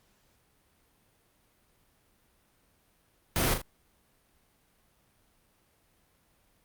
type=noise with echo; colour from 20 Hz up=pink; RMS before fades=-27 dBFS; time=3.36-3.54 s; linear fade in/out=0 ms; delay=38 ms; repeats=2; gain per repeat=-7 dB; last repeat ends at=3.616 s; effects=pink hiss -68 dBFS RMS until 6.64 s + Opus 48 kbps